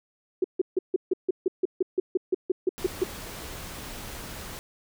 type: tone bursts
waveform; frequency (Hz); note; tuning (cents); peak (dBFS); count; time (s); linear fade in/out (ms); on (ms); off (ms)
sine; 370; F#4; 0; -19; 16; 0.42-3.038; 5; 23; 150
type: noise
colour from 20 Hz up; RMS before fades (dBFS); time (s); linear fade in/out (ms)
pink; -39; 2.78-4.59; 0
effects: none